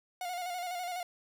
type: tone with vibrato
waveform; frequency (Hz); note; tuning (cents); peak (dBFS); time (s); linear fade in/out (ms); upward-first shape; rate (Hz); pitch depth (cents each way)
45% pulse; 716; F5; +43; -35; 0.21-1.03; 2; square; 12; 40
effects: none